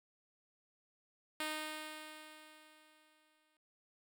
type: tone with exponential decay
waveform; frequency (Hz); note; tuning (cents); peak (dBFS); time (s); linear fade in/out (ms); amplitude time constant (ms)
5% pulse; 308.7; D#4; -14; -25; 1.4-3.57; 1; 470
effects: none